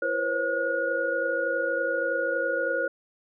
sine tone cluster, 336.8 / 487.6 / 511 / 540 / 1443 Hz, E4 / B4 / C5 / C#5 / F#6, +37 / -22 / -41 / -45 / -44 cents, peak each -36 / -31 / -36 / -28 / -28 dBFS, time 0.02-2.88 s, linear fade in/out 5 ms, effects none

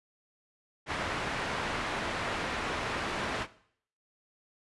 white low-pass noise, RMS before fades -34 dBFS, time 0.86-3.47 s, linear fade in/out 50 ms, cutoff 1900 Hz, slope 12 dB/octave, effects noise-tail reverb RT60 0.6 s tail -17 dB re dry + resampled to 24000 Hz

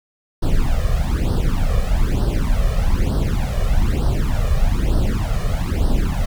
brown noise with flanger, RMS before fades -17 dBFS, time 0.42-6.26 s, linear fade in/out 10 ms, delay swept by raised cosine 0.21 to 1.71 ms, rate 1.1 Hz, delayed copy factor +0.95, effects none

